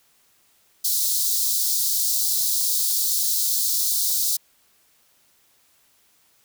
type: high-pass noise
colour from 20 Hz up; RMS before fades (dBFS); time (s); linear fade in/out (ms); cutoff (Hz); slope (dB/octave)
white; -22; 0.84-4.37; 10; 3900; 48
effects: white hiss -61 dBFS RMS until 6.44 s